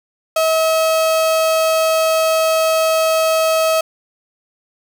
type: tone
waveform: 35% pulse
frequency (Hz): 642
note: E5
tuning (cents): -46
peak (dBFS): -11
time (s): 0.36-3.81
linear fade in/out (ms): 5
effects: 7-bit